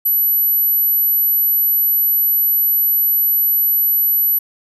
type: tone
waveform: sine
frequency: 11840 Hz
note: F#9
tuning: in tune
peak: -12 dBFS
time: 0.05-4.39 s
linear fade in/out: 10 ms
effects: none